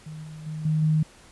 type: tone with level steps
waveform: sine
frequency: 155.56 Hz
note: D#3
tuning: in tune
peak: -35 / -37 / -30 / -20 / -18 dBFS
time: 0.06-1.03 s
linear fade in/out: 5 ms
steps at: 0.24 / 0.46 / 0.65 / 0.82 s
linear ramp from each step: 5 ms
effects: pink hiss -52 dBFS RMS until 1.31 s + resampled to 24000 Hz